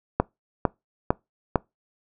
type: click train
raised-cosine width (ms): 1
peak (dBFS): -4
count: 4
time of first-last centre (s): 0.2-1.557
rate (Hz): 2.21
effects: noise-tail reverb RT60 0.2 s tail -24 dB re dry